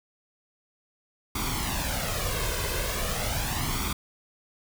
pink noise with flanger, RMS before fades -29 dBFS, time 1.35-3.93 s, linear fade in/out 5 ms, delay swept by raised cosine 0.86 to 1.96 ms, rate 0.39 Hz, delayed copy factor +0.65, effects none

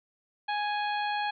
harmonic tone with a mistuned harmonic, 830.6 Hz, G#5, in tune, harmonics 1 / 2 / 3 / 4 / 5, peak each -29 / -35 / -39 / -41 / -43 dBFS, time 0.48-1.31 s, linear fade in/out 10 ms, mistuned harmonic 5, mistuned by +29 cents, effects none

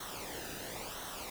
pink noise with flanger, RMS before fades -43 dBFS, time 0-1.3 s, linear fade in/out 5 ms, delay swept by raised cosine 0.41 to 0.93 ms, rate 0.97 Hz, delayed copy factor -0.65, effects none

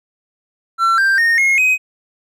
triangle tone with pitch steps, 1350 / 1577.8 / 1844.2 / 2155 / 2519 Hz, E6 / G6 / A#6 / C#7 / D#7, +41 / +11 / -19 / -49 / +21 cents, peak -9 dBFS, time 0.78-1.78 s, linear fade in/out 50 ms, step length 200 ms, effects none

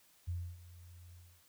sine tone with ADSR envelope, 87.31 Hz, F2, in tune, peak -34 dBFS, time 0.27-1.43 s, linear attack 18 ms, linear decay 280 ms, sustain -18 dB, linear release 290 ms, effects white hiss -67 dBFS RMS until 1.48 s

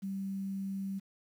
sine tone, 194.6 Hz, G3, 12 cents flat, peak -34 dBFS, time 0.02-1 s, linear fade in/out 20 ms, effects 10-bit

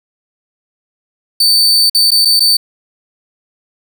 40% pulse tone with dropouts, 4553 Hz, C#8, 45 cents sharp, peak -6 dBFS, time 1.4-2.57 s, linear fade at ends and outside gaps 5 ms, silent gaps 1.898-1.947 / 2.107-2.116 / 2.25-2.254 / 2.396-2.404 s, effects none

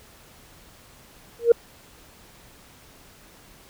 sine tone with exponential growth, 468.4 Hz, A#4, 8 cents sharp, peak -6 dBFS, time 1.39-1.52 s, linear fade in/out 5 ms, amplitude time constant 28 ms, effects tanh soft clip ceiling -5 dBFS + pink hiss -51 dBFS RMS until 3.69 s

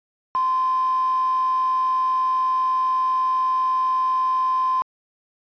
sine tone with quantisation, 1034 Hz, C6, 21 cents flat, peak -18 dBFS, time 0.35-4.82 s, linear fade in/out 0 ms, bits 5, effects resampled to 11025 Hz

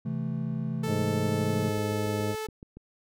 triangle chord, A minor, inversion first, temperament just, 132 / 165 / 220 Hz, C3 / E3 / A3, +16 / +2 / 0 cents, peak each -31 dBFS, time 0.05-1.7 s, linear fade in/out 10 ms
sawtooth tone with pitch glide, 440 to 435.7 Hz, A4 to A4, 0 to -17 cents, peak -28 dBFS, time 0.83-2.47 s, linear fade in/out 10 ms, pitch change -17 cents, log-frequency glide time 1.25-1.65 s
harmonic tone, 103.83 Hz, G#2, in tune, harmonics 1 / 2 / 3 / 4 / 5 / 6, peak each -31 / -34 / -36 / -37 / -38 / -39 dBFS, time 0.86-2.36 s, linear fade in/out 50 ms
click train, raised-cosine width 3 ms, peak -31 dBFS, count 8, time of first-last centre 1.78-2.77 s, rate 7.07 Hz
effects none

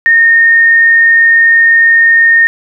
sine tone, 1837 Hz, A#6, 26 cents flat, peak -3 dBFS, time 0.06-2.47 s, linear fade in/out 0 ms, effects none

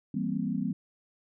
sine chord, C dominant seventh, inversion first, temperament equal with one note detuned, 164.81 / 196 / 234.8 / 261.6 Hz, E3 / G3 / Bb3 / C4, 0 / 0 / +13 / 0 cents, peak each -35 / -32 / -33 / -34 dBFS, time 0.14-0.73 s, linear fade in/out 5 ms, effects none

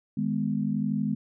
sine chord, G# minor, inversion second, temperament just, 155.74 / 207.7 / 249.2 Hz, D#3 / G#3 / B3, +2 / 0 / +16 cents, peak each -31 / -27 / -30 dBFS, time 0.17-1.15 s, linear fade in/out 5 ms, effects none

